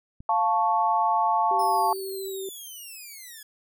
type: click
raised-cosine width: 5 ms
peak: -30 dBFS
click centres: 0.205 s
type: chord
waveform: sine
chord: F augmented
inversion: none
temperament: equal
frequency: 698.5 / 880 / 1108.7 Hz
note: F5 / A5 / C#6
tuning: 0 / 0 / 0 cents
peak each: -26 / -22 / -26 dBFS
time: 0.29-1.93 s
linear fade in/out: 2 ms
type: tone with vibrato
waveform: sine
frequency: 385.7 Hz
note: G4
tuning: 28 cents flat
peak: -31 dBFS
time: 1.51-2.49 s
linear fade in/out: 2 ms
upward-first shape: sine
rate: 13 Hz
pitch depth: 11 cents each way
type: linear sweep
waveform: 5% pulse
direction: down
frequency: 5274 to 1661.2 Hz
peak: -31 dBFS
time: 1.59-3.43 s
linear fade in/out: 5 ms
effects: none